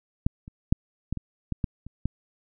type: clicks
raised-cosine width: 5 ms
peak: -9 / -28 / -6 / -15 / -20 / -15 / -13 / -27 / -13 dBFS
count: 9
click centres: 0.265 / 0.479 / 0.725 / 1.126 / 1.173 / 1.523 / 1.642 / 1.866 / 2.056 s
effects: none